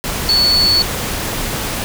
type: tone in noise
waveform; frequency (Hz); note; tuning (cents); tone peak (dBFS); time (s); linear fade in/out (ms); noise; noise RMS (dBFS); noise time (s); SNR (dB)
sine; 4435; C#8; 0; -10; 0.29-0.82; 0; pink; -21; 0.04-1.84; +8
effects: none